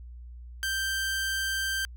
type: tone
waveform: sawtooth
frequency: 1568 Hz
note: G6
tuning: in tune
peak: -24 dBFS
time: 0.63-1.85 s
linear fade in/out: 0 ms
effects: added 60 Hz sine -41 dBFS peak until 1.96 s